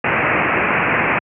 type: low-pass noise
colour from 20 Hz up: white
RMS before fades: -17 dBFS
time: 0.04-1.19 s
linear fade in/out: 5 ms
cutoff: 2600 Hz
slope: 96 dB/octave
effects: high-pass 100 Hz 12 dB/octave